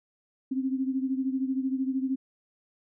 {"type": "beating tone pair", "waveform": "sine", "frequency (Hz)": [261.6, 274.6], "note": ["C4", "C#4"], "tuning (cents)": [0, -16], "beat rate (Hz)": 13, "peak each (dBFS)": [-27, -32], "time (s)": [0.51, 2.16], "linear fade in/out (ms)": 10, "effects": []}